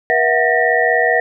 sine tone cluster, 480.9 / 657 / 733 / 1809 / 1914 Hz, B4 / E5 / F#5 / A6 / A#6, -46 / -6 / -16 / +48 / +45 cents, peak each -18 dBFS, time 0.1-1.2 s, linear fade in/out 0 ms, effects none

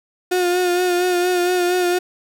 35% pulse tone with vibrato, 358.2 Hz, F4, 44 cents sharp, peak -14 dBFS, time 0.31-1.99 s, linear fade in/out 10 ms, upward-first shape sine, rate 4.3 Hz, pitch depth 32 cents each way, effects none

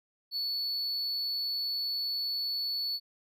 triangle tone, 4435 Hz, C#8, in tune, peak -29 dBFS, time 0.31-3 s, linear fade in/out 50 ms, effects none

